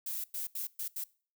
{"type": "noise bursts at uneven times", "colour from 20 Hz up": "violet", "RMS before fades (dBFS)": -37, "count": 5, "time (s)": [[0.06, 0.24], [0.34, 0.47], [0.55, 0.67], [0.79, 0.88], [0.96, 1.04]], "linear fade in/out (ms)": 5, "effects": ["noise-tail reverb RT60 0.4 s tail -22 dB re dry"]}